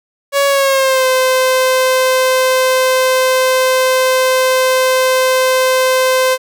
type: tone with pitch glide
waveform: sawtooth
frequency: 560 to 516.5 Hz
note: C#5 to C5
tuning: +18 to -22 cents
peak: -6 dBFS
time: 0.32-6.38 s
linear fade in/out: 50 ms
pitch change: -140 cents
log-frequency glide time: 0.47-1.06 s
effects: none